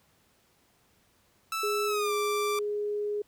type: tone with pitch glide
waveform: sawtooth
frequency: 1318.5 to 1174.6 Hz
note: E6 to D6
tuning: 0 to 0 cents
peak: -26 dBFS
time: 1.52-2.59 s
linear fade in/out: 2 ms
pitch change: -200 cents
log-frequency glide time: 1.86-2.13 s
type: tone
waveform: sine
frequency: 415.3 Hz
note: G#4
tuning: in tune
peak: -28 dBFS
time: 1.63-3.22 s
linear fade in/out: 5 ms
effects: pink hiss -66 dBFS RMS until 3.27 s + high-pass 60 Hz 12 dB/octave